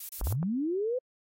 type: noise bursts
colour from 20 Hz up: violet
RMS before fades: -38 dBFS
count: 3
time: 0-0.33 s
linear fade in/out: 5 ms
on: 92 ms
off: 27 ms
type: linear sweep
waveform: sine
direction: up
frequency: 36.71 to 520 Hz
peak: -27 dBFS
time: 0.21-0.99 s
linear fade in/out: 10 ms
type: clicks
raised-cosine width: 1 ms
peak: -25 dBFS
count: 4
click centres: 0.213 / 0.271 / 0.325 / 0.429 s
effects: AAC 48 kbps